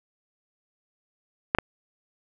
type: clicks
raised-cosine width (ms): 0.5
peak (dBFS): -5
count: 2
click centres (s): 1.549 / 1.586
effects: none